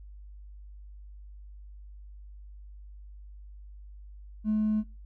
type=tone with hard clipping; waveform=sine; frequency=214.5 Hz; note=A3; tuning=44 cents flat; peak=-24 dBFS; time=4.44-4.84 s; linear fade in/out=50 ms; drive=1 dB; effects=noise-tail reverb RT60 0.3 s tail -25 dB re dry + added 50 Hz sine -44 dBFS peak until 5.05 s